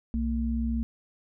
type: tone pair together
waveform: sine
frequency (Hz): 63.1 / 228.9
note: B1 / A#3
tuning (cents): +38 / -31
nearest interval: octave + minor seventh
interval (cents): 2231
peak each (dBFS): -28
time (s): 0.14-0.83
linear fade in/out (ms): 0
effects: none